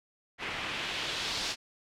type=noise with low-pass filter sweep; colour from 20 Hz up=white; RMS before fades=-35 dBFS; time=0.38-1.56 s; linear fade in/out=50 ms; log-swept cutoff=2200 to 4900 Hz; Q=1.6; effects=none